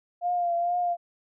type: tone with vibrato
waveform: sine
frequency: 698.5 Hz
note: F5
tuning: in tune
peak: -23 dBFS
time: 0.21-0.97 s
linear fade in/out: 50 ms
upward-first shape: triangle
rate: 2.2 Hz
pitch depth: 40 cents each way
effects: none